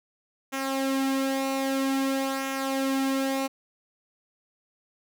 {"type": "tone with flanger", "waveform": "sawtooth", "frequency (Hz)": 269.3, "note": "C#4", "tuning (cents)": -50, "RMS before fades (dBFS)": -27, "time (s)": [0.52, 3.48], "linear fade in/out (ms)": 20, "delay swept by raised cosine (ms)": [0.22, 3.12], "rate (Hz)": 0.51, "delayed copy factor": -0.55, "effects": []}